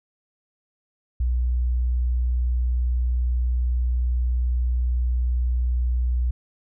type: tone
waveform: sine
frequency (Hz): 61.2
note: B1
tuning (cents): -15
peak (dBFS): -19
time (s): 1.2-6.31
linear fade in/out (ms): 5
effects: none